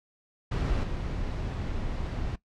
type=noise with level steps; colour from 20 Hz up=brown; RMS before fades=-27 / -32 dBFS; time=0.51-2.36 s; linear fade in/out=10 ms; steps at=0.83 s; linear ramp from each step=10 ms; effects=noise-tail reverb RT60 0.1 s tail -18 dB re dry + low-pass 5000 Hz 12 dB/octave